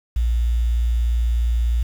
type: tone with quantisation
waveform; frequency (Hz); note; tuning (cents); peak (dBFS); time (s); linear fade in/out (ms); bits
sine; 58.4; A#1; +4; -16; 0.16-1.83; 5; 7
effects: none